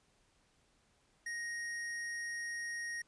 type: tone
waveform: square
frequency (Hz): 1872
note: A#6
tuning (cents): +7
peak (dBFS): -39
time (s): 1.26-3.02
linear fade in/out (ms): 5
effects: pink hiss -72 dBFS RMS until 3.07 s + resampled to 22050 Hz